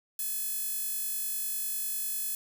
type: tone with high-pass filter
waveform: sawtooth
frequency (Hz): 850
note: G#5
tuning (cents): +40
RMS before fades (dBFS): -33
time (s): 0.19-2.35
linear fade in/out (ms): 2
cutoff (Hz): 12000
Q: 0.64
effects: 9-bit